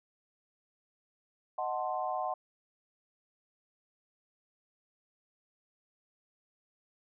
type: chord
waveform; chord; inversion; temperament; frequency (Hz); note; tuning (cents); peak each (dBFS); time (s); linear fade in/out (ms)
sine; D# diminished seventh; none; equal; 622.3 / 740 / 880 / 1046.5; D#5 / F#5 / A5 / C6; 0 / 0 / 0 / 0; -38 / -34 / -40 / -38; 1.58-2.34; 5
effects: none